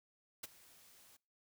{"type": "noise with ADSR envelope", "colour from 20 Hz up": "white", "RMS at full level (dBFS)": -42, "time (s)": [0.43, 1.17], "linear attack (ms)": 8, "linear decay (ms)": 22, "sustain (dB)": -21, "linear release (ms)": 9, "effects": ["noise-tail reverb RT60 0.4 s tail -25 dB re dry"]}